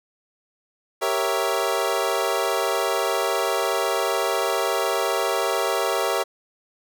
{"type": "chord", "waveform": "25% pulse", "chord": "G diminished seventh", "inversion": "none", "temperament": "equal", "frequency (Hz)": [392, 466.2, 554.4, 659.3], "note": ["G4", "Bb4", "Db5", "Fb5"], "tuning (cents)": [0, 0, 0, 0], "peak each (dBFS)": -23, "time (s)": [1.01, 6.24], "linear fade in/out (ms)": 20, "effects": []}